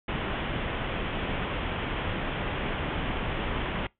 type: low-pass noise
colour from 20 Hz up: pink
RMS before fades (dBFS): -31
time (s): 0.08-3.87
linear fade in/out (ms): 5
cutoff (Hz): 3400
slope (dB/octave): 96
effects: noise-tail reverb RT60 0.2 s tail -24 dB re dry